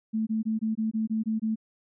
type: tone bursts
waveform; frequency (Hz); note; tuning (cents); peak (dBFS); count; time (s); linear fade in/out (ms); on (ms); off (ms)
sine; 220; A3; 0; -24; 9; 0.13-1.558; 20; 140; 21
effects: none